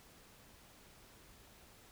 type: silence
effects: pink hiss -61 dBFS RMS until 1.91 s